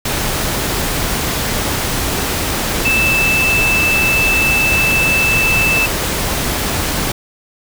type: tone in noise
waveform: sine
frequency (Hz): 2637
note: E7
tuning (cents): 0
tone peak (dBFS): -12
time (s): 2.85-5.86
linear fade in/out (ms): 5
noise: pink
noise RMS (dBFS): -18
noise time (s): 0.05-7.12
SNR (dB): +3
effects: none

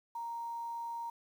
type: tone with quantisation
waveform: sine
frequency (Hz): 932.3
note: A#5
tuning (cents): 0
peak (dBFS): -37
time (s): 0.15-1.1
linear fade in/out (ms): 5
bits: 10
effects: none

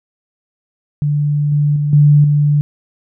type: tone with level steps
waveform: sine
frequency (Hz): 146.83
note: D3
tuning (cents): 0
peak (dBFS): -12 / -10 / -13 / -5 / -9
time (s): 1.02-2.61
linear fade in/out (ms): 0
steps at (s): 1.52 / 1.76 / 1.93 / 2.24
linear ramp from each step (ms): 2
effects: none

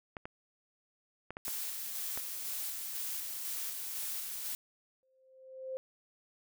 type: clicks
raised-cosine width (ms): 0.5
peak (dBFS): -26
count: 6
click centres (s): 0.168 / 0.255 / 1.306 / 1.369 / 1.481 / 2.175
type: noise with tremolo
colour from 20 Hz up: blue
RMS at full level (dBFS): -38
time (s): 1.45-4.55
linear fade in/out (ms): 0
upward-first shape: square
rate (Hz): 2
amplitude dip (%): 25
type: tone with exponential growth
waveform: sine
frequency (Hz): 523.3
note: C5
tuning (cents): 0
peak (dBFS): -34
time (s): 5.03-5.77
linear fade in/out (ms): 0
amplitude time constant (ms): 160
effects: none

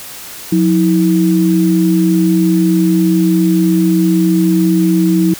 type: tone pair together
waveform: sine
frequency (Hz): 179.87 / 323.1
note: F#3 / E4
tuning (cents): -49 / -35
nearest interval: minor seventh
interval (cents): 1014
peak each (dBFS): -11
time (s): 0.52-5.34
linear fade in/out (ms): 5
effects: white hiss -30 dBFS RMS until 5.39 s

